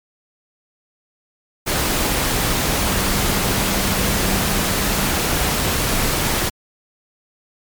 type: tone in noise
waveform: sine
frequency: 196 Hz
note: G3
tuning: in tune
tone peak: -26 dBFS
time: 2.81-5.13 s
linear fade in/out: 20 ms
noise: pink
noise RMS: -19 dBFS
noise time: 1.66-6.5 s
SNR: -10 dB
effects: MP3 96 kbps